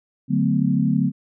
sine chord, B minor seventh, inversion first, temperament equal with one note detuned, 146.83 / 185 / 220 / 252.4 Hz, D3 / F#3 / A3 / B3, 0 / 0 / 0 / +38 cents, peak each -22 dBFS, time 0.28-1.12 s, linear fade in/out 50 ms, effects none

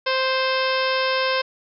harmonic tone, 523.3 Hz, C5, in tune, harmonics 1 / 2 / 3 / 4 / 5 / 6 / 7 / 8 / 9 / 10, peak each -23 / -25 / -27 / -31 / -29 / -32 / -33 / -35 / -35 / -32 dBFS, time 0.06-1.42 s, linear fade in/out 10 ms, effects none

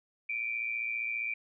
sine tone pair together, 2327 / 2442 Hz, D7 / D#7, -17 / -33 cents, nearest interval minor second, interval 84 cents, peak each -33 / -36 dBFS, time 0.29-1.34 s, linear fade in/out 5 ms, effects none

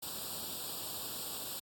white noise with comb filter, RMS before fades -41 dBFS, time 0.02-1.6 s, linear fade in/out 10 ms, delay 0.24 ms, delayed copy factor +0.85, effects high-pass 80 Hz 12 dB/octave + AAC 64 kbps

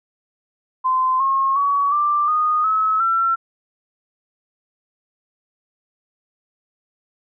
sine tone with pitch steps, 1033 / 1080 / 1129.1 / 1180.5 / 1234.1 / 1290.3 / 1349 Hz, C6 / C#6 / C#6 / D6 / D#6 / E6 / E6, -22 / -45 / +32 / +9 / -15 / -37 / +40 cents, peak -15 dBFS, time 0.84-3.36 s, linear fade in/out 20 ms, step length 360 ms, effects none

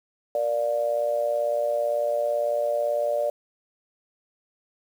sine tone with amplitude modulation, 587.3 Hz, D5, in tune, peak -18 dBFS, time 0.35-3.3 s, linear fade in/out 2 ms, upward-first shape sine, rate 118 Hz, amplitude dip 80%, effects 8-bit

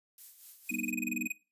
violet noise with tremolo, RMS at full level -47 dBFS, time 0.18-0.91 s, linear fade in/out 2 ms, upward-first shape sine, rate 4.2 Hz, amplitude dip 60%
square tone bursts, 2489 Hz, D#7, in tune, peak -31 dBFS, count 14, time 0.69-1.322 s, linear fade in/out 5 ms, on 21 ms, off 26 ms
sine chord, G augmented, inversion none, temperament equal with one note detuned, 196 / 241.9 / 311.1 Hz, G3 / B3 / D#4, 0 / -36 / 0 cents, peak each -43 / -37 / -40 dBFS, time 0.7-1.28 s, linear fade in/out 20 ms
effects noise-tail reverb RT60 0.3 s tail -20 dB re dry + resampled to 32000 Hz

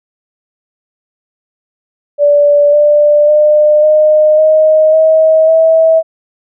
sine tone with pitch steps, 581 / 591.5 / 602.2 / 613.1 / 624.1 / 635.4 / 646.9 Hz, D5 / D5 / D5 / D#5 / D#5 / D#5 / E5, -19 / +12 / +43 / -26 / +5 / +36 / -33 cents, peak -4 dBFS, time 2.18-6.03 s, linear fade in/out 50 ms, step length 550 ms, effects none

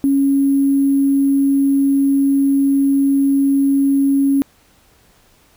sine tone with sample-and-hold, 276.3 Hz, C#4, 6 cents flat, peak -11 dBFS, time 0.04-4.42 s, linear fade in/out 0 ms, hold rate 11025 Hz, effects pink hiss -53 dBFS RMS until 5.56 s

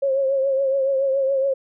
sine tone with vibrato, 541 Hz, C#5, 42 cents flat, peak -17 dBFS, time 0.02-1.54 s, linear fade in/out 10 ms, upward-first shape triangle, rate 7.1 Hz, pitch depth 55 cents each way, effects none

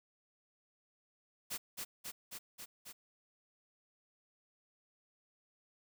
white noise with echo, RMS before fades -40 dBFS, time 1.5-1.58 s, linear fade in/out 20 ms, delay 270 ms, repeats 5, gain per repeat -2 dB, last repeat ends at 2.93 s, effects none

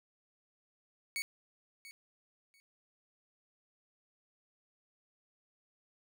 sawtooth tone with echo, 2229 Hz, C#7, 9 cents sharp, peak -31 dBFS, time 1.16-1.22 s, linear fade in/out 0 ms, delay 690 ms, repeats 2, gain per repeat -15 dB, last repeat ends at 2.6 s, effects none

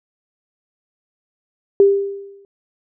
sine tone with exponential decay, 397.4 Hz, G4, 24 cents sharp, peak -5 dBFS, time 1.8-2.45 s, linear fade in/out 1 ms, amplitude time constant 140 ms, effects none

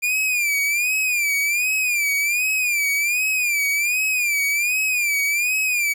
45% pulse tone with vibrato, 2400 Hz, D7, 37 cents sharp, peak -18 dBFS, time 0.02-5.94 s, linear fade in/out 20 ms, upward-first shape sine, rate 1.3 Hz, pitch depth 110 cents each way, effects 9-bit

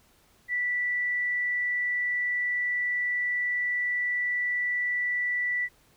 sine tone, 1965 Hz, B6, 9 cents flat, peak -25 dBFS, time 0.48-5.69 s, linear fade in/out 50 ms, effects pink hiss -62 dBFS RMS until 5.96 s

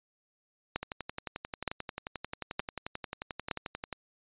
two click trains, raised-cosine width 0.3 ms, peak -14 / -20 dBFS, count 4 / 36, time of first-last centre 0.76-3.512 / 0.83-3.927 s, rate 1.09 / 11.3 Hz, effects resampled to 8000 Hz

